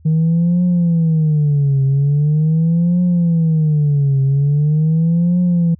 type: tone with vibrato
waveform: sine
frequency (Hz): 155.56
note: D#3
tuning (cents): 0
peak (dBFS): -9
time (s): 0.05-5.75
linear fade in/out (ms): 10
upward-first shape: triangle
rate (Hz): 0.42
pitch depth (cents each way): 250
effects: tanh soft clip ceiling -9 dBFS + added 79 Hz sine -43 dBFS peak until 5.79 s